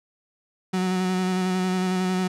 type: tone with vibrato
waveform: 35% pulse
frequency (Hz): 184.8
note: F#3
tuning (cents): -2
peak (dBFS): -20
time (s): 0.73-2.28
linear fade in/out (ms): 10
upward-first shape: square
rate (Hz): 11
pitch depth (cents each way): 17
effects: low-pass 9000 Hz 12 dB/octave